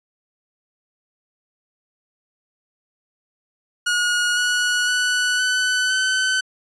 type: tone with pitch steps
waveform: sawtooth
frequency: 1445 / 1463.5 / 1482.2 / 1501.2 / 1520.3 Hz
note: F#6 / F#6 / F#6 / F#6 / F#6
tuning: -41 / -19 / +3 / +25 / +47 cents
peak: -14 dBFS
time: 3.86-6.41 s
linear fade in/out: 10 ms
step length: 510 ms
effects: resampled to 22050 Hz